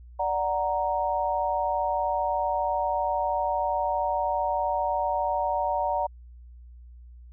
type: chord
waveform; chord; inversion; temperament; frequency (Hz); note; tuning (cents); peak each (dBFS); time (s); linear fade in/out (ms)
sine; D augmented; none; equal; 587.3 / 740 / 932.3; D5 / F#5 / A#5; 0 / 0 / 0; -29 / -28 / -27; 0.19-6.07; 10
effects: added 60 Hz sine -44 dBFS peak until 7.32 s